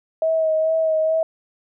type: tone with vibrato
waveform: sine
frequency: 638 Hz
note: D#5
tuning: 43 cents sharp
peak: -16 dBFS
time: 0.22-1.23 s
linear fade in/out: 2 ms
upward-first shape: sine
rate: 2.3 Hz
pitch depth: 23 cents each way
effects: none